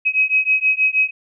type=beating tone pair; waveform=sine; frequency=2539 / 2545.3 Hz; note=D#7 / D#7; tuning=+34 / +39 cents; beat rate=6.3 Hz; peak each=-17 dBFS; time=0.05-1.11 s; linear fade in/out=20 ms; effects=none